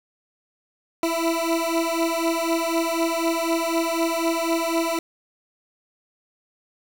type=beating tone pair; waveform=20% pulse; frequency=329.6 / 333.6 Hz; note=E4 / E4; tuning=0 / +21 cents; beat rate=4 Hz; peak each=-19 dBFS; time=1.03-4.99 s; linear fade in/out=2 ms; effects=7-bit